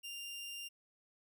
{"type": "tone", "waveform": "sawtooth", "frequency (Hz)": 2794, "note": "F7", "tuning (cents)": 0, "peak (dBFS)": -40, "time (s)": [0.03, 0.69], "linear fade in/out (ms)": 20, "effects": []}